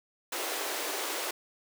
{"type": "high-pass noise", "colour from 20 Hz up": "pink", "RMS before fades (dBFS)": -34, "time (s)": [0.32, 1.31], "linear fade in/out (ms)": 5, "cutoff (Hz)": 320, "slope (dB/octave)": 48, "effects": []}